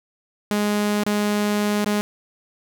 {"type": "tone with dropouts", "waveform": "sawtooth", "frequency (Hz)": 207.7, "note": "G#3", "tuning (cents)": 0, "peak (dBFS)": -15, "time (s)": [0.51, 2.01], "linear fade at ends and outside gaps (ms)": 0, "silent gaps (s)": [[1.036, 1.064], [1.845, 1.861]], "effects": []}